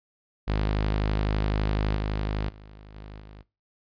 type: tone with level steps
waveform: sawtooth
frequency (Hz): 51.91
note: G#1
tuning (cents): 0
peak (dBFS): -19 / -22 / -41 / -36 / -40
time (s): 0.47-3.43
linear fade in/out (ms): 20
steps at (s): 1.95 / 2.48 / 2.94 / 3.19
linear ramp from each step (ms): 20
effects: noise-tail reverb RT60 0.3 s tail -22 dB re dry + resampled to 11025 Hz